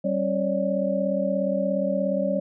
sine tone cluster, 192.8 / 271.2 / 553 / 590 Hz, G3 / C#4 / C#5 / D5, -28 / -38 / -4 / +8 cents, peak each -26 / -31 / -26 / -27 dBFS, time 0.04-2.4 s, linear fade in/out 10 ms, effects none

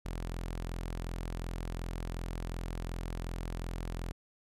sawtooth tone, 42.73 Hz, F1, 37 cents flat, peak -32 dBFS, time 0.05-4.12 s, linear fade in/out 10 ms, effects resampled to 32000 Hz

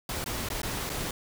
pink noise with dropouts, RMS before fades -33 dBFS, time 0.09-1.11 s, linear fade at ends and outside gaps 2 ms, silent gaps 0.242-0.26 / 0.488-0.501 / 0.618-0.631 / 0.894-0.899 s, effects none

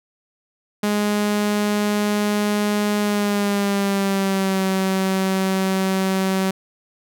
sawtooth tone with pitch glide, 207.7 to 190.46 Hz, G#3 to G3, 0 to -50 cents, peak -14 dBFS, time 0.83-6.51 s, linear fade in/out 5 ms, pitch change -150 cents, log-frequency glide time 3-4.64 s, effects none

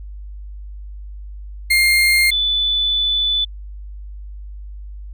35% pulse / sine tone pair in turn, 2118 / 3487 Hz, C7 / A7, +21 / -16 cents, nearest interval major sixth, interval 863 cents, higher second, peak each -10 / -15 dBFS, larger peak first, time 1.7-2.31 / 2.31-3.45 s, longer second, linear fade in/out 10 ms, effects added 50 Hz sine -30 dBFS peak until 5.13 s

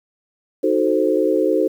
sine chord, D# diminished seventh, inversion none, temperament equal, 311.1 / 370 / 440 / 523.3 Hz, D#4 / F#4 / A4 / C5, 0 / 0 / 0 / 0 cents, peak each -20 dBFS, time 0.63-1.68 s, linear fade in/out 10 ms, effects 8-bit

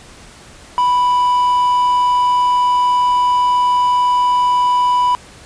triangle tone with quantisation, 987.8 Hz, B5, in tune, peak -9 dBFS, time 0.78-5.15 s, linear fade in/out 0 ms, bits 6, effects pink hiss -40 dBFS RMS until 5.45 s + resampled to 22050 Hz

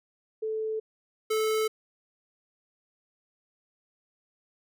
sine / square tone pair in turn, 437.6 / 435.7 Hz, A4 / A4, -9 / -17 cents, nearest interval unison, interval 8 cents, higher first, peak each -28 / -25 dBFS, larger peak second, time 0.42-0.8 / 1.3-1.68 s, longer neither, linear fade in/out 10 ms, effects none

